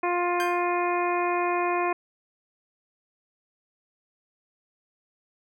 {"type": "harmonic tone", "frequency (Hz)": 352.1, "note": "F4", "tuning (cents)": 14, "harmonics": [1, 2, 3, 4, 5, 6, 7], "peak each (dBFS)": [-27, -28, -28, -39, -37, -38, -34], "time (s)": [0.03, 1.93], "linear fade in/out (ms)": 5}
{"type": "tone with exponential decay", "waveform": "sawtooth", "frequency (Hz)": 1581, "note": "G6", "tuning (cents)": 14, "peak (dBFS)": -25, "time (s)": [0.4, 0.65], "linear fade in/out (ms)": 0, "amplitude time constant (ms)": 54}
{"effects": []}